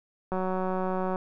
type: click train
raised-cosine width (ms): 1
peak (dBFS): -17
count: 157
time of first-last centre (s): 0.32-1.159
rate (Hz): 186
effects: none